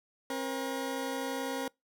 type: tone pair together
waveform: 20% pulse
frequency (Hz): 268.1 / 477.1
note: C4 / A#4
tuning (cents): +42 / +40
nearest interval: minor seventh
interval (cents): 998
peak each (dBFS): -30 / -32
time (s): 0.3-1.68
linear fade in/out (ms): 2
effects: noise-tail reverb RT60 0.2 s tail -26 dB re dry